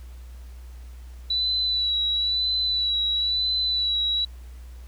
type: tone with vibrato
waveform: sine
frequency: 3951 Hz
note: B7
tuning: in tune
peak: -21 dBFS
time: 1.3-4.25 s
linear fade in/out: 5 ms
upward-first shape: sine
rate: 1 Hz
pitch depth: 34 cents each way
effects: added 61 Hz sine -38 dBFS peak until 4.87 s + pink hiss -56 dBFS RMS until 4.87 s